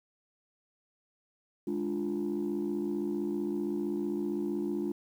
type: chord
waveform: sine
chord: D diminished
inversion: second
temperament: equal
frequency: 207.7 / 293.7 / 349.2 Hz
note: Ab3 / D4 / F4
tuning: 0 / 0 / 0 cents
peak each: -34 / -33 / -32 dBFS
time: 1.67-4.92 s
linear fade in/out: 5 ms
effects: tanh soft clip ceiling -25 dBFS + 10-bit